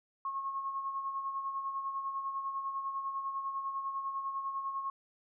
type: tone with tremolo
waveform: sine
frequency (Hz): 1088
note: C#6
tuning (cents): -33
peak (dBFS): -32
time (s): 0.25-4.9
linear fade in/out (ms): 2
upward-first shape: sine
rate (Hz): 10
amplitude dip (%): 50
effects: none